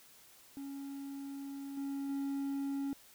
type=tone with level steps; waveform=triangle; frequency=277.1 Hz; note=C#4; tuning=1 cent flat; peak=-39 / -34 / -32 dBFS; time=0.57-2.93 s; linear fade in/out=0 ms; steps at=1.77 / 2.09 s; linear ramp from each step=5 ms; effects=white hiss -60 dBFS RMS until 3.14 s